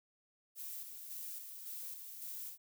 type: noise with tremolo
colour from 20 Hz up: violet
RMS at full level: -45 dBFS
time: 0.55-2.58 s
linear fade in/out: 50 ms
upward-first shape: square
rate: 1.8 Hz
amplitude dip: 40%
effects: none